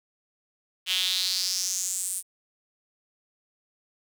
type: tone with high-pass filter sweep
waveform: sawtooth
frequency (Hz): 185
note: F#3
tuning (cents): 0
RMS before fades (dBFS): -28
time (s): 0.86-2.23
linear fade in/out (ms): 50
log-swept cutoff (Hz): 3000 to 9500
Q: 4.6
effects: none